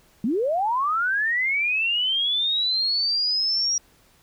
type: linear sweep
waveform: sine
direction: up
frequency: 196 to 5710 Hz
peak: -20 dBFS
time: 0.24-3.78 s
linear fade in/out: 2 ms
effects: pink hiss -58 dBFS RMS until 4.22 s